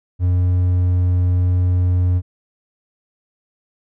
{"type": "tone", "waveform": "triangle", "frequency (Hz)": 89.9, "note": "F#2", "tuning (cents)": -49, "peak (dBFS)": -11, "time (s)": [0.19, 2.22], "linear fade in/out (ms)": 50, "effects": []}